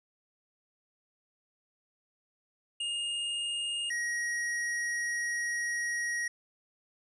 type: tone pair in turn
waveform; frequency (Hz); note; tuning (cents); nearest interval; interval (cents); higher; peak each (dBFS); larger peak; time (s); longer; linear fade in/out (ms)
square; 2837 / 1893.5; F7 / A#6; +27 / +27; perfect fifth; 700; first; -32 / -31; second; 2.8-3.9 / 3.9-6.28; second; 5
effects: resampled to 22050 Hz